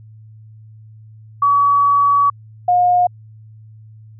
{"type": "tone pair in turn", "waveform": "sine", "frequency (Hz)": [1136, 715.6], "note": ["C#6", "F5"], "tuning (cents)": [42, 42], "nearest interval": "minor sixth", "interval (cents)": 800, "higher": "first", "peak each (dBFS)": -10, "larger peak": "neither", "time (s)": [[1.42, 2.3], [2.68, 3.07]], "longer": "first", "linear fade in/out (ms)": 5, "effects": ["added 109 Hz sine -38 dBFS peak until 4.19 s"]}